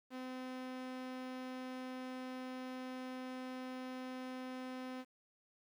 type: tone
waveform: sawtooth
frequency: 256.4 Hz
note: C4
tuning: 35 cents flat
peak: -39 dBFS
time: 0.1-5.05 s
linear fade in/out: 50 ms
effects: low-pass 4000 Hz 12 dB/octave + 11-bit